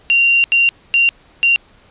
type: tone bursts at uneven times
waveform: sine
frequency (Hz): 2766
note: F7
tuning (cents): -17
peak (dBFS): -9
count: 4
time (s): 0.1-0.44 / 0.52-0.69 / 0.94-1.09 / 1.43-1.56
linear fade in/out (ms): 0
effects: pink hiss -49 dBFS RMS until 1.9 s + resampled to 8000 Hz